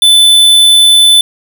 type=tone; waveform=square; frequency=3510 Hz; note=A7; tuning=5 cents flat; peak=-3 dBFS; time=0.02-1.21 s; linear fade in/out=2 ms; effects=none